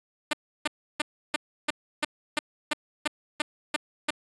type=tone bursts; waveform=5% pulse; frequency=300.3 Hz; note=D4; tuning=39 cents sharp; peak=-12 dBFS; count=12; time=0.31-4.106 s; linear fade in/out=5 ms; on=23 ms; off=320 ms; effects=resampled to 22050 Hz